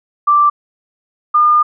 sine tone pair in turn, 1174.7 / 1210.5 Hz, D6 / D#6, 0 / -48 cents, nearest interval minor second, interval 52 cents, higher second, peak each -7 dBFS, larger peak neither, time 0.27-0.5 / 1.34-1.63 s, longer second, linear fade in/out 10 ms, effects none

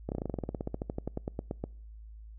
slowing click train, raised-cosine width 2 ms, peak -20 dBFS, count 24, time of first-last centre 0.09-1.64 s, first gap 29 ms, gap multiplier 1.07, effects noise-tail reverb RT60 0.6 s tail -26 dB re dry + added 54 Hz sine -45 dBFS peak until 2.38 s

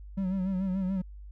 triangle tone with vibrato, 188.9 Hz, F#3, 36 cents sharp, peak -25 dBFS, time 0.17-1.02 s, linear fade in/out 10 ms, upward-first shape sine, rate 6.9 Hz, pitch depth 61 cents each way, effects added 50 Hz sine -42 dBFS peak until 1.31 s

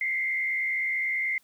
sine tone with frequency modulation, 2093 Hz, C7, in tune, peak -25 dBFS, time 0.01-1.38 s, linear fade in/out 2 ms, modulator 69.3 Hz, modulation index 1, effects white hiss -64 dBFS RMS until 1.43 s

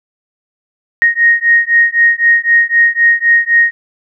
sine beating tone pair, 1864.7 / 1868.6 Hz, A#6 / A#6, 0 / +4 cents, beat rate 3.9 Hz, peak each -10 dBFS, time 1.02-3.71 s, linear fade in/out 0 ms, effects none

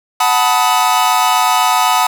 45% pulse chord, B dominant seventh, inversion second, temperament equal with one note detuned, 740 / 880 / 987.8 / 1264.1 Hz, F#5 / A5 / B5 / D#6, 0 / 0 / 0 / +27 cents, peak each -16 dBFS, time 0.2-2.07 s, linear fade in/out 5 ms, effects none

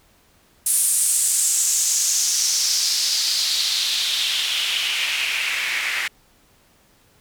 white noise with band-pass filter sweep, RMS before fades -21 dBFS, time 0.66-6.08 s, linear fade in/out 5 ms, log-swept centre 9800 to 2000 Hz, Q 3.2, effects pink hiss -57 dBFS RMS until 7.2 s

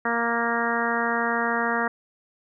harmonic tone, 233.5 Hz, A#3, 3 cents sharp, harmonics 1 / 2 / 3 / 4 / 5 / 6 / 7 / 8, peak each -30 / -30 / -30 / -30 / -30 / -30 / -30 / -30 dBFS, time 0.05-1.88 s, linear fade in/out 5 ms, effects none

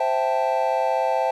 triangle chord, A minor seventh, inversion first, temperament equal, 523.3 / 659.3 / 784 / 880 Hz, C5 / E5 / G5 / A5, 0 / 0 / 0 / 0 cents, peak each -23 dBFS, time 0-1.31 s, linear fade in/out 5 ms, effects none

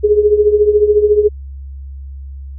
sine tone with tremolo, 418.3 Hz, G#4, 12 cents sharp, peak -4 dBFS, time 0.03-1.29 s, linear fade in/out 20 ms, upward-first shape triangle, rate 14 Hz, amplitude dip 80%, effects added 68 Hz sine -26 dBFS peak until 2.58 s

